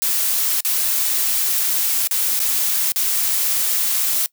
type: noise with dropouts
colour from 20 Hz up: blue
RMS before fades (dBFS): -19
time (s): 0.02-4.26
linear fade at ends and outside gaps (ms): 0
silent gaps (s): 0.606-0.649 / 2.073-2.11 / 2.392-2.401 / 2.919-2.96
effects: noise-tail reverb RT60 0.1 s tail -22 dB re dry